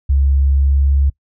sine tone with pitch glide, 68.8 to 69.36 Hz, C#2 to C#2, -12 to +2 cents, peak -10 dBFS, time 0.09-1.1 s, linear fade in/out 10 ms, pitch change +14 cents, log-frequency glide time 0.46-0.95 s, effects noise-tail reverb RT60 0.1 s tail -22 dB re dry

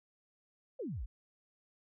sine exponential sweep, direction down, 587.3 to 39.77 Hz, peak -37 dBFS, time 0.79-1.06 s, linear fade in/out 10 ms, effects none

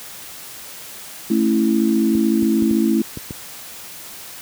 sine chord, A major, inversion none, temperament equal with one note detuned, 220 / 273.8 / 329.6 Hz, A3 / C#4 / E4, 0 / -21 / 0 cents, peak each -17 / -21 / -18 dBFS, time 1.3-3.02 s, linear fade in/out 5 ms
clicks, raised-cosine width 3 ms, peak -15 dBFS, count 6, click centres 2.151 / 2.426 / 2.623 / 2.71 / 3.173 / 3.308 s
effects white hiss -36 dBFS RMS until 4.41 s + high-pass 60 Hz 12 dB/octave

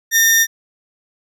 35% pulse tone pair together, 1814 / 5750 Hz, A#6 / F8, -48 / +50 cents, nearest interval octave + minor sixth, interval 1998 cents, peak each -11 dBFS, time 0.11-0.47 s, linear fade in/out 50 ms, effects none

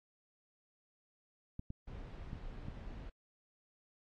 clicks, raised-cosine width 5 ms, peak -30 dBFS, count 4, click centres 1.594 / 1.704 / 2.331 / 2.684 s
brown noise, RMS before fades -47 dBFS, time 1.87-3.1 s, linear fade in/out 10 ms
effects low-pass 4000 Hz 12 dB/octave + AAC 48 kbps

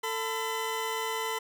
20% pulse tone pair together, 446.1 / 1009 Hz, A4 / B5, +24 / +37 cents, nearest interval octave + major second, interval 1413 cents, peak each -28 / -28 dBFS, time 0.03-1.39 s, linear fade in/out 10 ms, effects none

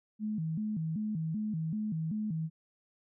sine tone with vibrato, 185 Hz, F#3, in tune, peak -31 dBFS, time 0.19-2.5 s, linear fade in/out 50 ms, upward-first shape square, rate 2.6 Hz, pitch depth 250 cents each way, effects none

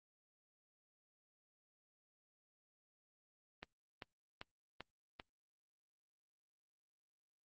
click train, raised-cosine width 0.3 ms, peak -30 dBFS, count 5, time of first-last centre 3.63-5.199 s, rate 2.55 Hz, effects Opus 24 kbps

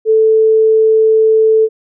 sine tone, 440 Hz, A4, in tune, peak -6 dBFS, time 0.05-1.69 s, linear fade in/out 50 ms, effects none

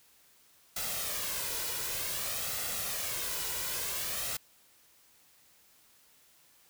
white noise with flanger, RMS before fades -35 dBFS, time 0.76-4.37 s, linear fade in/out 5 ms, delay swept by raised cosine 1.5 to 2.06 ms, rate 0.54 Hz, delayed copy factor +0.5, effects white hiss -63 dBFS RMS until 6.69 s

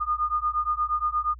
sine beating tone pair, 1217 / 1225.5 Hz, D#6 / D#6, -39 / -27 cents, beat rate 8.5 Hz, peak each -26 dBFS, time 0-1.35 s, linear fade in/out 20 ms, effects added 60 Hz sine -41 dBFS peak until 1.39 s

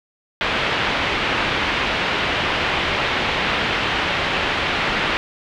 white low-pass noise, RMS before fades -21 dBFS, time 0.41-5.17 s, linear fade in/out 0 ms, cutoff 3100 Hz, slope 24 dB/octave, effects none

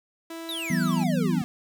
sawtooth tone, 329.6 Hz, E4, in tune, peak -31 dBFS, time 0.3-1.04 s, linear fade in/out 5 ms
square exponential sweep, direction down, 3975 to 233.1 Hz, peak -31 dBFS, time 0.49-1.44 s, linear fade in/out 0 ms
sine chord, E suspended second, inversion none, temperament equal with one note detuned, 164.81 / 189.87 / 246.9 Hz, E3 / F#3 / B3, 0 / +45 / 0 cents, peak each -26 dBFS, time 0.7-1.42 s, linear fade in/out 5 ms
effects 9-bit

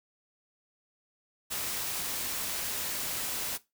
white noise, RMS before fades -34 dBFS, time 1.5-3.58 s, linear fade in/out 20 ms, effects noise-tail reverb RT60 0.2 s tail -17 dB re dry

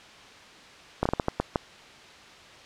slowing click train, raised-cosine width 1 ms, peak -9 dBFS, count 8, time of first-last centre 1.03-1.558 s, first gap 25 ms, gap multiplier 1.36, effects white hiss -48 dBFS RMS until 2.65 s + low-pass 4000 Hz 12 dB/octave

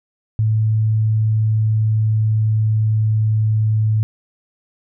sine tone with pitch glide, 109.3 to 108.67 Hz, A2 to A2, -11 to -21 cents, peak -13 dBFS, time 0.39-4.03 s, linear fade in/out 0 ms, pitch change -10 cents, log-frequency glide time 0.93-3.58 s, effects none

